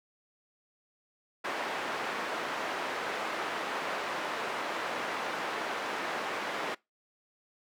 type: band-pass noise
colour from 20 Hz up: white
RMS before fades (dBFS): -35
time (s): 1.44-6.75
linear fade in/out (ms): 10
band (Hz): 330 to 1600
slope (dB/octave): 12
effects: noise-tail reverb RT60 0.2 s tail -23 dB re dry